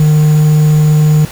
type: tone with quantisation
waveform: triangle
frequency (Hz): 152.4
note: D#3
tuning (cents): -36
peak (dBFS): -3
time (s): 0-1.25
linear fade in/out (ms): 2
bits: 5
effects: pink hiss -29 dBFS RMS until 1.31 s